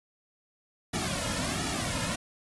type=noise with flanger; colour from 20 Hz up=pink; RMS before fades=-31 dBFS; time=0.93-2.16 s; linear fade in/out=10 ms; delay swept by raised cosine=1.9 to 2.62 ms; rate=1.4 Hz; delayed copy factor=-0.9; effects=resampled to 24000 Hz